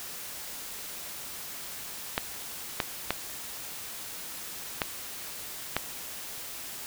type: clicks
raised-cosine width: 0.3 ms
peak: -9 dBFS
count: 5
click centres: 2.179 / 2.802 / 3.106 / 4.818 / 5.766 s
effects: white hiss -40 dBFS RMS until 6.86 s